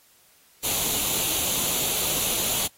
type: noise with comb filter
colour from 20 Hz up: white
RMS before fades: -25 dBFS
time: 0.63-2.68 s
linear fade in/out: 20 ms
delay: 0.29 ms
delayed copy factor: +0.6
effects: white hiss -58 dBFS RMS until 2.77 s + AAC 48 kbps